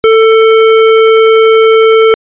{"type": "tone", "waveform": "square", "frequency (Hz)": 444.7, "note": "A4", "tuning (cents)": 18, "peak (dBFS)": -3, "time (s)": [0.04, 2.14], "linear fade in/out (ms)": 0, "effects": ["resampled to 8000 Hz"]}